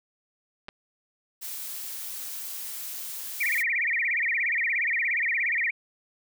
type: clicks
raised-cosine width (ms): 0.3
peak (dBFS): -23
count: 2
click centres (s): 0.684 / 0.689
type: noise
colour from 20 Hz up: blue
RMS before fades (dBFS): -36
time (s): 1.41-3.63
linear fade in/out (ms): 20
type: tone with vibrato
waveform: sine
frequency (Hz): 2093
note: C7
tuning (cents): 0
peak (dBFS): -23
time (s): 3.4-5.71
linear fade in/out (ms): 10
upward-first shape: sine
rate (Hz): 17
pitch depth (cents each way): 240
effects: none